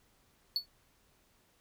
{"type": "tone with exponential decay", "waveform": "triangle", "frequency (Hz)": 4435, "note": "C#8", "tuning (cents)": 0, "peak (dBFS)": -24, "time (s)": [0.56, 0.66], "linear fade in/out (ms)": 1, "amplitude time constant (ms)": 21, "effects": ["pink hiss -69 dBFS RMS until 1.6 s"]}